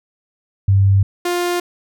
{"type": "tone pair in turn", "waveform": ["sine", "sawtooth"], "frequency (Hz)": [98, 352], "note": ["G2", "F4"], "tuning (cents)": [0, 14], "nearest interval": "octave + minor seventh", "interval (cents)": 2214, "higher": "second", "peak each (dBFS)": [-9, -13], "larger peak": "first", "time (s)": [[0.68, 1.03], [1.25, 1.6]], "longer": "neither", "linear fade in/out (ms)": 5, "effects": []}